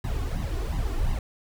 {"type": "noise with flanger", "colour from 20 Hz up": "brown", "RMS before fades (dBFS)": -27, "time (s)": [0.04, 1.19], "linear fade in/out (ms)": 2, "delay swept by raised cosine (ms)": [1, 2.8], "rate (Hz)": 2.8, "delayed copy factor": 0.9, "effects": []}